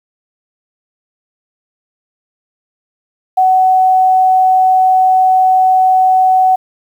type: tone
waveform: sine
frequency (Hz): 749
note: F#5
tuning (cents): +21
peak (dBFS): -6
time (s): 3.37-6.56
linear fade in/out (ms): 10
effects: 7-bit